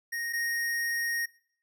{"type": "tone pair in turn", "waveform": "square", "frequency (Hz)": [1864.7, 1864.7], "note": ["A#6", "A#6"], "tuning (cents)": [0, 0], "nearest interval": "unison", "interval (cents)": 0, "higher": "neither", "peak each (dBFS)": [-32, -29], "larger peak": "second", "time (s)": [[0.12, 0.33], [0.33, 1.26]], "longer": "second", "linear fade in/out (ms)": 10, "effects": ["noise-tail reverb RT60 0.6 s tail -21 dB re dry"]}